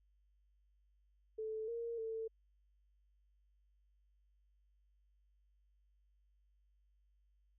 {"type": "tone with pitch steps", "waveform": "sine", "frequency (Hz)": [437.5, 465.5, 446.7], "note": ["A4", "A#4", "A4"], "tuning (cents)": [-10, -2, 26], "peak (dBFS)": -39, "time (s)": [1.38, 2.28], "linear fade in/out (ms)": 10, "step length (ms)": 300, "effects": ["added 50 Hz sine -70 dBFS peak until 7.58 s"]}